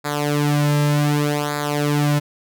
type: tone with flanger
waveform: sawtooth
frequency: 146.83 Hz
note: D3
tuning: in tune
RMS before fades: -19 dBFS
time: 0.04-2.2 s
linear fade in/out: 20 ms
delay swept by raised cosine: 0.34 to 2.74 ms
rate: 0.66 Hz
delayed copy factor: -0.8
effects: none